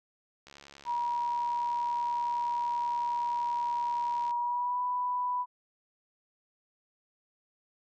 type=click train; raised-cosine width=0.2 ms; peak=-32 dBFS; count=272; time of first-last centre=0.47-4.309 s; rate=70.6 Hz
type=tone with pitch glide; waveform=sine; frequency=956 to 989.1 Hz; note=A#5 to B5; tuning=+43 to +2 cents; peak=-28 dBFS; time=0.85-5.46 s; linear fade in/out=50 ms; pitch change=+59 cents; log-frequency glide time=4.36-4.8 s
effects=none